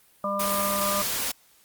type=harmonic tone; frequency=200 Hz; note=G3; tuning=35 cents sharp; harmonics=1 / 3 / 5 / 6; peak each=-33 / -29 / -34 / -28 dBFS; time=0.24-1.02 s; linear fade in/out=2 ms
type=noise; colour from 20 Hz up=white; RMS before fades=-28 dBFS; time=0.39-1.32 s; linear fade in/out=10 ms
effects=white hiss -59 dBFS RMS until 1.64 s + Opus 32 kbps